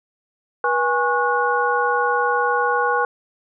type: tone cluster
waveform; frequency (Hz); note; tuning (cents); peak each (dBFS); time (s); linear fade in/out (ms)
sine; 484.5 / 824 / 1096 / 1456; B4 / G#5 / C#6 / F#6; -33 / -14 / -20 / -28; -22; 0.64-3.05; 2
effects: none